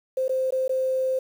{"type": "tone with dropouts", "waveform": "sine", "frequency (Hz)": 521, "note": "C5", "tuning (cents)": -7, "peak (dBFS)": -21, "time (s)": [0.17, 1.19], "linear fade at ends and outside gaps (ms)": 5, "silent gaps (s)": [[0.281, 0.293], [0.507, 0.522], [0.68, 0.693]], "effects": ["8-bit"]}